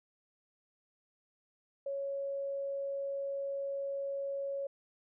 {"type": "tone", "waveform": "sine", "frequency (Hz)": 554.4, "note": "C#5", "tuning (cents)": 0, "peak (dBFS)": -34, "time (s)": [1.86, 4.67], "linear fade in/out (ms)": 5, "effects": []}